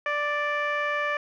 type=tone with low-pass filter; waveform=15% pulse; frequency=587.3 Hz; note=D5; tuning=in tune; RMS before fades=-27 dBFS; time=0.06-1.17 s; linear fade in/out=2 ms; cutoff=2100 Hz; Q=1.7; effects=none